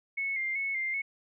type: tone with vibrato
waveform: sine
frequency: 2150 Hz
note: C7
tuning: 47 cents sharp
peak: -29 dBFS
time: 0.17-1.02 s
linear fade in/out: 10 ms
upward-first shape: square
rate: 2.6 Hz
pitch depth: 40 cents each way
effects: none